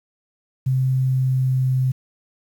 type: tone with pitch glide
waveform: sine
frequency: 130.6 to 129.7 Hz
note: C3 to C3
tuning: -3 to -15 cents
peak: -16 dBFS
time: 0.66-1.92 s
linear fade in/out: 10 ms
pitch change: -12 cents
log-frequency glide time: 0.91-1.79 s
effects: 8-bit